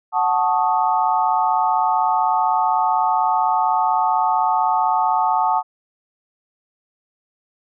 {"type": "chord", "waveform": "sine", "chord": "D# half-diminished seventh", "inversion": "first", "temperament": "equal", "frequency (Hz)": [740, 880, 1108.7, 1244.5], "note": ["F#5", "A5", "C#6", "D#6"], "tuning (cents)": [0, 0, 0, 0], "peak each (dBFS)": [-20, -18, -24, -24], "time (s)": [0.12, 5.63], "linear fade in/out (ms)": 50, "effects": []}